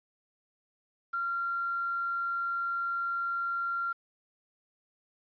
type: tone with quantisation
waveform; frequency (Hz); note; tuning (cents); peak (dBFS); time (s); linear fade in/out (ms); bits
sine; 1380; F6; -21; -29; 1.13-3.93; 10; 9
effects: resampled to 11025 Hz